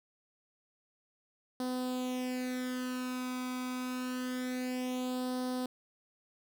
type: tone with flanger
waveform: sawtooth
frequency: 252.8 Hz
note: B3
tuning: 41 cents sharp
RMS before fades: -36 dBFS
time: 1.6-5.66 s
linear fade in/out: 2 ms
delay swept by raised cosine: 0.21 to 0.84 ms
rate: 0.26 Hz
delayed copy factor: +0.75
effects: none